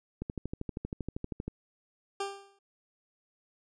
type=click train; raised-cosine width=3 ms; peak=-22 dBFS; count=17; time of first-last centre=0.22-1.48 s; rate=12.7 Hz
type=tone with exponential decay; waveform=20% pulse; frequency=396.6 Hz; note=G4; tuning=20 cents sharp; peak=-25 dBFS; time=2.2-2.59 s; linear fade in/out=5 ms; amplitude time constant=84 ms
effects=resampled to 22050 Hz